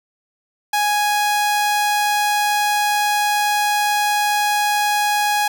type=tone; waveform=sawtooth; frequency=830.6 Hz; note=G#5; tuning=in tune; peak=-12 dBFS; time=0.73-5.48 s; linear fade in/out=5 ms; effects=none